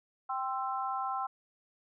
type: chord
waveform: sine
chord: C major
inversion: second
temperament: equal with one note detuned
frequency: 784 / 1046.5 / 1327.7 Hz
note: G5 / C6 / E6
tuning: 0 / 0 / +12 cents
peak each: -35 / -36 / -37 dBFS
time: 0.29-1.27 s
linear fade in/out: 10 ms
effects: none